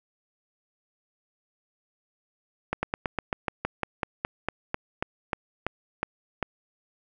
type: slowing click train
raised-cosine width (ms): 0.5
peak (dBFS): -11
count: 18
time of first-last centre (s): 2.73-6.427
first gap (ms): 100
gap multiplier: 1.09
effects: none